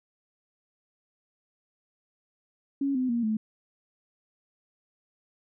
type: tone with pitch steps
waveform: sine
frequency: 277.2 / 255.7 / 235.8 / 217.5 Hz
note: C#4 / C4 / A#3 / A3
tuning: 0 / -40 / +20 / -20 cents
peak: -24 dBFS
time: 2.81-3.37 s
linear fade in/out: 5 ms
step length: 140 ms
effects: none